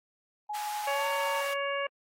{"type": "tone with pitch glide", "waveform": "sine", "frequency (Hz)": [839, 909.7], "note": ["G#5", "A#5"], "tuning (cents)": [17, -43], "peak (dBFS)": -32, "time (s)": [0.49, 1.41], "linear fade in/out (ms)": 10, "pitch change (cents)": 140, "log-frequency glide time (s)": [0.92, 1.08]}
{"type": "high-pass noise", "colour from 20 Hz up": "pink", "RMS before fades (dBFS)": -42, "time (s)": [0.54, 1.54], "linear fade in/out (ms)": 10, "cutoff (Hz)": 720, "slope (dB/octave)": 96}
{"type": "harmonic tone", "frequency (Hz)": 560, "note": "C#5", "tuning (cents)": 18, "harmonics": [1, 2, 3, 4, 5], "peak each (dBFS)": [-32, -35, -37, -38, -39], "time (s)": [0.87, 1.87], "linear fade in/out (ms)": 5}
{"effects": ["AAC 48 kbps"]}